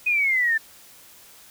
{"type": "exponential sweep", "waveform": "sine", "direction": "down", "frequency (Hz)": [2513, 1760], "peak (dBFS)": -18, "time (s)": [0.06, 0.58], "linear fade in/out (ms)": 10, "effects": ["white hiss -49 dBFS RMS until 1.5 s"]}